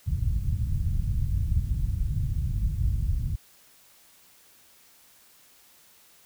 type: low-pass noise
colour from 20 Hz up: white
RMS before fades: -26 dBFS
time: 0.06-3.36 s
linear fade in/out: 20 ms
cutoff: 110 Hz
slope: 24 dB/octave
effects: white hiss -57 dBFS RMS until 6.25 s